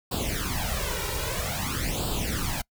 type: noise with flanger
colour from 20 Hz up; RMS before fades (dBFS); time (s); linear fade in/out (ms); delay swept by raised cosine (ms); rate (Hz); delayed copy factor
pink; -29; 0.11-2.62; 10; 0.24 to 2.14; 0.51; +0.8
effects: noise-tail reverb RT60 0.1 s tail -25 dB re dry